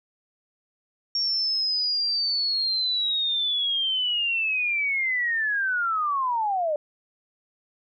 sine linear sweep, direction down, 5540 to 579 Hz, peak -22 dBFS, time 1.15-6.76 s, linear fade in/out 2 ms, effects none

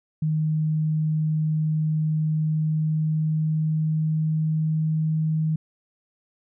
sine tone with pitch glide, 155.56 to 157.28 Hz, D#3 to D#3, 0 to +19 cents, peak -20 dBFS, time 0.22-5.56 s, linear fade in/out 5 ms, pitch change +19 cents, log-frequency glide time 2.32-5.14 s, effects none

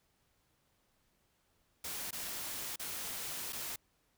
white noise with dropouts, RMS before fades -41 dBFS, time 1.84-3.76 s, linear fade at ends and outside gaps 5 ms, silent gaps 2.109-2.127 / 2.76-2.795 / 3.525-3.529 s, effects pink hiss -75 dBFS RMS until 4.17 s

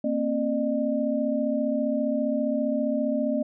sine tone cluster, 233.2 / 268.2 / 604 Hz, A#3 / C4 / D5, +1 / +43 / +48 cents, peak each -27 dBFS, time 0.04-3.43 s, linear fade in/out 5 ms, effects none

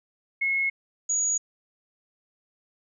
sine tone pair in turn, 2174 / 6772 Hz, C#7 / G#8, -34 / +33 cents, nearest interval octave + minor sixth, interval 1967 cents, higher second, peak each -22 / -22 dBFS, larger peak neither, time 0.41-0.7 / 1.09-1.38 s, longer neither, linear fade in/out 10 ms, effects none

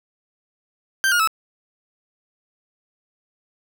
40% pulse tone with pitch steps, 1568 / 1429.6 / 1303.4 Hz, G6 / F6 / E6, 0 / +40 / -20 cents, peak -15 dBFS, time 1.04-1.274 s, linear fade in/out 0 ms, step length 78 ms, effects none

